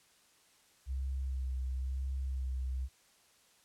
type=tone with vibrato; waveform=sine; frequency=65.41 Hz; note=C2; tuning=in tune; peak=-33 dBFS; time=0.86-2.89 s; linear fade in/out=50 ms; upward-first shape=sine; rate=0.99 Hz; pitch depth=31 cents each way; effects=white hiss -66 dBFS RMS until 3.64 s + low-pass 10000 Hz 12 dB/octave